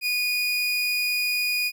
30% pulse tone, 2462 Hz, D#7, 19 cents flat, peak -20 dBFS, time 0.01-1.72 s, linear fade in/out 50 ms, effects none

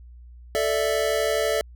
square chord, A suspended fourth, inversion none, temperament equal, 440 / 587.3 / 659.3 Hz, A4 / D5 / E5, 0 / 0 / 0 cents, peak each -26 / -26 / -27 dBFS, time 0.55-1.61 s, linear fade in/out 0 ms, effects added 60 Hz sine -42 dBFS peak until 1.75 s

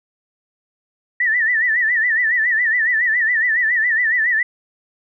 sine tone with vibrato, 1864.7 Hz, A#6, in tune, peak -14 dBFS, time 1.2-4.43 s, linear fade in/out 5 ms, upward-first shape sine, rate 7.2 Hz, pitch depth 120 cents each way, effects none

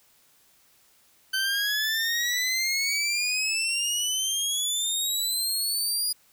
20% pulse exponential sweep, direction up, 1532 to 4916 Hz, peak -19 dBFS, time 1.33-6.13 s, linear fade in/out 10 ms, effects white hiss -61 dBFS RMS until 6.32 s

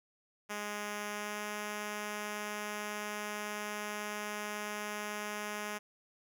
5% pulse tone with pitch glide, 207.7 to 209.1 Hz, G#3 to G#3, 0 to +12 cents, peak -26 dBFS, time 0.49-5.79 s, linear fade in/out 20 ms, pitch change +12 cents, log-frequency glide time 1.1-1.41 s, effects none

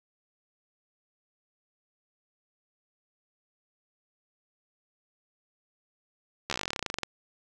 slowing click train, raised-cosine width 0.2 ms, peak -13 dBFS, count 21, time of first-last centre 6.5-7.033 s, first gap 13 ms, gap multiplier 1.07, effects none

